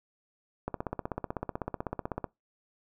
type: click train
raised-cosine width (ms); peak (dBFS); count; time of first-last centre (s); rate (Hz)
1; -18; 26; 0.68-2.243; 16
effects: noise-tail reverb RT60 0.2 s tail -23 dB re dry